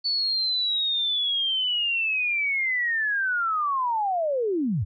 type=linear sweep; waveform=sine; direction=down; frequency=4482 to 77.78 Hz; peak=-22 dBFS; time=0.04-4.85 s; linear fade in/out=20 ms; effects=none